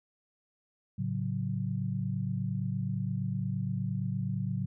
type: chord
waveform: sine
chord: F# minor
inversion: first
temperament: equal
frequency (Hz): 110 / 138.59 / 185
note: A2 / C#3 / F#3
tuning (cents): 0 / 0 / 0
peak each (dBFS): -34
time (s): 0.98-4.66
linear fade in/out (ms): 10
effects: none